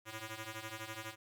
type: ring-modulated tone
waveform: 5% pulse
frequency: 220 Hz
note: A3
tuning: in tune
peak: -29 dBFS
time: 0.05-1.16 s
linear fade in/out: 50 ms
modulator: 776 Hz
effects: none